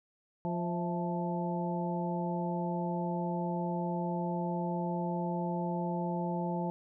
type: harmonic tone with a mistuned harmonic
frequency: 174.61 Hz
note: F3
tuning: in tune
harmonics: 1 / 2 / 3 / 4 / 5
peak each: -33 / -39 / -41 / -41 / -38 dBFS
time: 0.45-6.7 s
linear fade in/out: 0 ms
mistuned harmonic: 4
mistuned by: -80 cents
effects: none